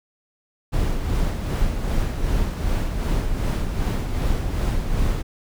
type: noise with tremolo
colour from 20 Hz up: brown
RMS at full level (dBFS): -20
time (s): 0.72-5.23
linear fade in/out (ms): 20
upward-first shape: sine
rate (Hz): 2.6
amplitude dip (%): 45
effects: none